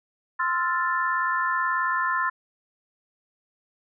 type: chord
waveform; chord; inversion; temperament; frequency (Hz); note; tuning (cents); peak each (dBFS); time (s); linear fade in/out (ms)
sine; F major seventh; second; equal with one note detuned; 1043.5 / 1318.5 / 1396.9 / 1760; C6 / E6 / F6 / A6; -5 / 0 / 0 / 0; -25 / -31 / -30 / -27; 0.39-2.3; 10
effects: none